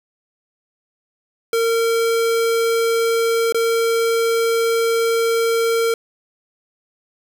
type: tone with dropouts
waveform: square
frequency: 458.5 Hz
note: A#4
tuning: 29 cents flat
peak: -16 dBFS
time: 1.53-5.94 s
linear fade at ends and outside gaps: 2 ms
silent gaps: 3.524-3.545 s
effects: 8-bit